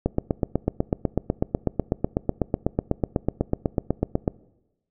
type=click train; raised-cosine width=2 ms; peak=-7 dBFS; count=35; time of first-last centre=0.06-4.278 s; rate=8.06 Hz; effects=noise-tail reverb RT60 1.0 s tail -22 dB re dry